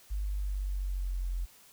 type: linear sweep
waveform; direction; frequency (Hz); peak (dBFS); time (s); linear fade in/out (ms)
sine; down; 50.9 to 43.65; -30; 0.1-1.46; 20
effects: white hiss -58 dBFS RMS until 1.72 s